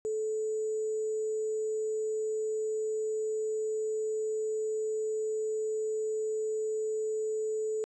sine tone with sample-and-hold, 434.5 Hz, A4, 22 cents flat, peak -29 dBFS, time 0.05-7.84 s, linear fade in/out 0 ms, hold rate 7350 Hz, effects resampled to 24000 Hz

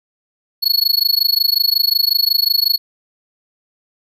square tone with amplitude modulation, 4369 Hz, C#8, 26 cents flat, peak -9 dBFS, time 0.62-2.78 s, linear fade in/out 20 ms, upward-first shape sine, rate 25.5 Hz, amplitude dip 100%, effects none

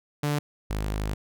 sawtooth tone pair in turn, 146.83 / 51.91 Hz, D3 / G#1, 0 / 0 cents, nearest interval octave + tritone, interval 1800 cents, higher first, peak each -20 / -23 dBFS, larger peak first, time 0.23-0.39 / 0.7-1.14 s, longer second, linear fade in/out 5 ms, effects none

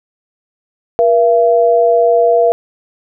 sine tone pair together, 477.9 / 675.9 Hz, A#4 / E5, +43 / +43 cents, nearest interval tritone, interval 600 cents, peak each -10 / -10 dBFS, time 0.99-2.52 s, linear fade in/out 0 ms, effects none

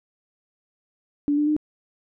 sine tone with pitch steps, 289.9 / 296.5 / 303.3 Hz, D4 / D4 / D#4, -22 / +17 / -44 cents, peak -18 dBFS, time 1.28-1.565 s, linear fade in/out 0 ms, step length 95 ms, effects none

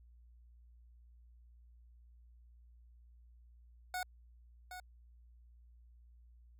25% pulse tone with echo, 733 Hz, F#5, 16 cents flat, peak -33 dBFS, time 3.94-4.03 s, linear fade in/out 2 ms, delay 770 ms, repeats 1, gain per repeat -9 dB, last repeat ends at 4.8 s, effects added 59 Hz sine -58 dBFS peak until 6.59 s

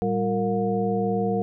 sine tone cluster, 112.7 / 195.6 / 352.8 / 459.6 / 718 Hz, A2 / G3 / F4 / A#4 / F5, +42 / -4 / +18 / -25 / +48 cents, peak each -33 / -25 / -33 / -25 / -29 dBFS, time 0.02-1.42 s, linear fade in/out 0 ms, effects none

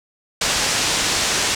white low-pass noise, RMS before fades -20 dBFS, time 0.41-1.55 s, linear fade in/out 5 ms, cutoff 7500 Hz, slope 24 dB/octave, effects none

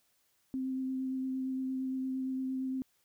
sine tone with vibrato, 261.6 Hz, C4, in tune, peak -32 dBFS, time 0.54-2.82 s, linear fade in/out 0 ms, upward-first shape sine, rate 8.7 Hz, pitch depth 12 cents each way, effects white hiss -73 dBFS RMS until 3.04 s

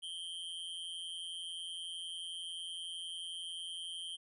square tone with amplitude modulation, 3144 Hz, G7, 4 cents sharp, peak -38 dBFS, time 0.02-4.17 s, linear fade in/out 20 ms, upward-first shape sine, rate 171 Hz, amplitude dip 80%, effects resampled to 24000 Hz

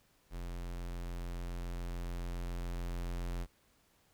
square tone with level ramp, 43.53 Hz, F1, 5 cents flat, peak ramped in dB -40 to -36 dBFS, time 0.3-3.47 s, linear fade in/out 50 ms, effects pink hiss -70 dBFS RMS until 4.13 s

